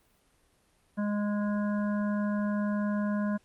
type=harmonic tone; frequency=206.7 Hz; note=G#3; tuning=8 cents flat; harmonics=1 / 3 / 5 / 7 / 8; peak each=-27 / -37 / -41 / -44 / -45 dBFS; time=0.97-3.38 s; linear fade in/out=20 ms; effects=pink hiss -67 dBFS RMS until 3.44 s + Opus 32 kbps